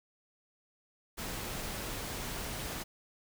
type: noise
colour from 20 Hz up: pink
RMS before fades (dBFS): -39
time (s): 1.17-2.84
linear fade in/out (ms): 20
effects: none